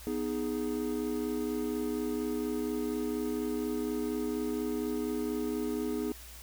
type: chord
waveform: triangle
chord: G# minor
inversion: first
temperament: equal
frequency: 246.9 / 311.1 / 415.3 Hz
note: B3 / D#4 / G#4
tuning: 0 / 0 / 0 cents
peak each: -33 dBFS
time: 0.07-6.12 s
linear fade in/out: 0 ms
effects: added 60 Hz sine -49 dBFS peak until 6.42 s + white hiss -50 dBFS RMS until 6.42 s